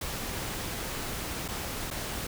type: noise with dropouts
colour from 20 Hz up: pink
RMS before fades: -35 dBFS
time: 0.01-2.27 s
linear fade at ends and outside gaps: 5 ms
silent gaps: 1.481-1.485 / 1.904-1.91 s
effects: none